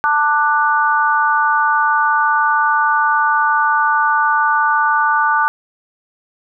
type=harmonic tone; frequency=295.6 Hz; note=D4; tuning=11 cents sharp; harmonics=3 / 4 / 5; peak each=-16 / -16 / -16 dBFS; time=0.04-5.48 s; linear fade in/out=0 ms; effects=none